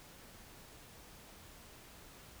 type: silence
effects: pink hiss -56 dBFS RMS until 2.4 s